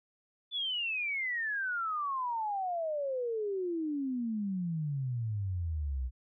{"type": "exponential sweep", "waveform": "sine", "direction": "down", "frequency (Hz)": [3508, 60.5], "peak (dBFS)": -31, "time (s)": [0.51, 6.11], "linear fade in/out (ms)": 50, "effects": []}